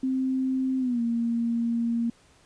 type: tone with pitch glide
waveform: sine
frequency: 261.6 to 233.1 Hz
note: C4 to A#3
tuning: 0 to 0 cents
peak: -23 dBFS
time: 0.03-2.1 s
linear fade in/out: 5 ms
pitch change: -200 cents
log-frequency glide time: 0.79-1.01 s
effects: pink hiss -59 dBFS RMS until 2.45 s + resampled to 22050 Hz